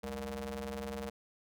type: ring-modulated tone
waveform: sawtooth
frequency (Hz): 130.81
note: C3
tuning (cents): 0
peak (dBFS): -31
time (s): 0.03-1.1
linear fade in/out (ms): 10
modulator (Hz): 337
effects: none